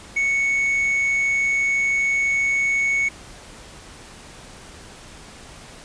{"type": "tone", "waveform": "triangle", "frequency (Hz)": 2217, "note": "C#7", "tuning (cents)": 0, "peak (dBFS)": -16, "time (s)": [0.16, 3.09], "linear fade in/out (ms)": 10, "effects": ["pink hiss -42 dBFS RMS until 5.84 s", "resampled to 22050 Hz"]}